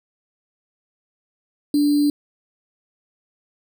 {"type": "tone with sample-and-hold", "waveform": "sine", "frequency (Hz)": 292, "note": "D4", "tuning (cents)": -10, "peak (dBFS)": -14, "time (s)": [1.74, 2.1], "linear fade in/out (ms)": 2, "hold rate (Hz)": 4410, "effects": []}